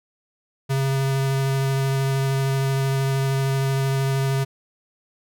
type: tone with vibrato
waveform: square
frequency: 135.4 Hz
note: C#3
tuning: 40 cents flat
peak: -20 dBFS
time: 0.69-4.45 s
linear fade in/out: 20 ms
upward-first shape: sine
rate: 13 Hz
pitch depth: 9 cents each way
effects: none